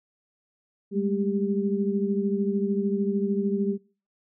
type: tone cluster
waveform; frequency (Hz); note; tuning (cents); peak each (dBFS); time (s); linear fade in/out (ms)
sine; 197.8 / 211.1 / 396.3; G3 / G#3 / G4; +16 / +29 / +19; -26 / -28 / -28; 0.91-3.78; 50
effects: noise-tail reverb RT60 0.4 s tail -24 dB re dry